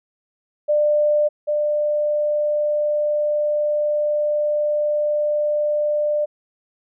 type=tone pair in turn; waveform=sine; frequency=596 / 596 Hz; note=D5 / D5; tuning=+25 / +25 cents; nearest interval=unison; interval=0 cents; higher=neither; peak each=-14 / -17 dBFS; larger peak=first; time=0.68-1.29 / 1.47-6.26 s; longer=second; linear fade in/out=20 ms; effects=none